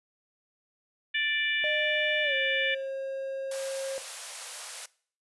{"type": "harmonic tone", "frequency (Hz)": 587.3, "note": "D5", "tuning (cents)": 0, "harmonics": [3, 4, 5, 6], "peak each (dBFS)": [-29, -31, -33, -35], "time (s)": [1.14, 2.75], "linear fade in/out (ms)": 10}
{"type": "tone with pitch glide", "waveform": "triangle", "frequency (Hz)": [608, 538.5], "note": ["D#5", "C5"], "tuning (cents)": [-40, 50], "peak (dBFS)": -29, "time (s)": [1.64, 3.98], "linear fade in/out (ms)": 0, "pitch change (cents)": -210, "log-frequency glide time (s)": [2.23, 2.34]}
{"type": "high-pass noise", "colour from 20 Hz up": "white", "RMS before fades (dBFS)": -39, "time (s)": [3.51, 4.86], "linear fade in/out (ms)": 5, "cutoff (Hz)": 470, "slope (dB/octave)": 96}
{"effects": ["noise-tail reverb RT60 0.5 s tail -21 dB re dry", "resampled to 24000 Hz"]}